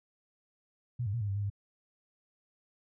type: tone with pitch steps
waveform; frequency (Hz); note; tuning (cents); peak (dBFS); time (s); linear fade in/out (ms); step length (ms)
sine; 121.8 / 99.9 / 118.6 / 102.8 / 98.3 / 102.4 / 100.6; B2 / G2 / A#2 / G#2 / G2 / G#2 / G2; -24 / +33 / +30 / -17 / +5 / -24 / +45; -30; 0.99-1.501; 10; 73
effects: none